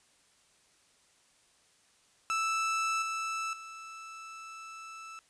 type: tone with level steps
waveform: 30% pulse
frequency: 1318.5 Hz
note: E6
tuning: in tune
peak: -26 / -30 / -41 dBFS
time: 2.3-5.19 s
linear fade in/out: 0 ms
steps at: 3.02 / 3.53 s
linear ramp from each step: 2 ms
effects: white hiss -66 dBFS RMS until 5.29 s + resampled to 22050 Hz